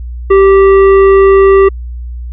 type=tone with hard clipping; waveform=sine; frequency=389.9 Hz; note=G4; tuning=9 cents flat; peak=-4 dBFS; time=0.3-1.69 s; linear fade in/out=10 ms; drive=10 dB; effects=added 60 Hz sine -19 dBFS peak until 2.32 s + resampled to 8000 Hz